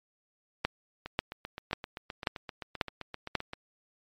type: two click trains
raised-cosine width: 0.3 ms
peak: -22 / -10 dBFS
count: 20 / 6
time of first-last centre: 1.06-3.534 / 0.65-3.353 s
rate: 7.68 / 1.85 Hz
effects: MP3 64 kbps